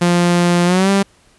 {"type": "tone with pitch glide", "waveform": "sawtooth", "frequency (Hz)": [174.61, 197.13], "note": ["F3", "G3"], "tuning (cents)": [0, 10], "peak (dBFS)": -7, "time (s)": [0.01, 1.03], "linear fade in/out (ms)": 10, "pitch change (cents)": 210, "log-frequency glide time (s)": [0.65, 0.9], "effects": ["pink hiss -52 dBFS RMS until 1.38 s", "resampled to 24000 Hz"]}